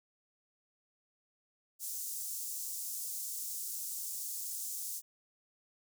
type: high-pass noise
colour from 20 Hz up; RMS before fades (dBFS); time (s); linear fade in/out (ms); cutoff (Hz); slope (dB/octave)
pink; -40; 1.79-5.02; 50; 6500; 24
effects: none